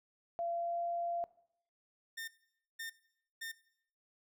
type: tone with pitch glide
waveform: sine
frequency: 683 to 688.1 Hz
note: F5 to F5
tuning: -39 to -26 cents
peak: -34 dBFS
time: 0.39-1.24 s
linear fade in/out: 0 ms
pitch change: +13 cents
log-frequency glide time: 0.51-0.8 s
type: tone bursts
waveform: sawtooth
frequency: 1816 Hz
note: A#6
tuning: 46 cents flat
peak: -37 dBFS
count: 3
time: 2.17-3.52 s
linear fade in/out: 10 ms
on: 110 ms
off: 510 ms
effects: noise-tail reverb RT60 0.7 s tail -19 dB re dry